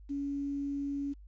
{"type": "tone with quantisation", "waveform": "sine", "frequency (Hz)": 281.7, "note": "C#4", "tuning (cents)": 28, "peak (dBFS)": -32, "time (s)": [0.09, 1.14], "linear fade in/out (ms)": 20, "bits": 10, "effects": ["added 50 Hz sine -49 dBFS peak until 1.27 s", "resampled to 16000 Hz"]}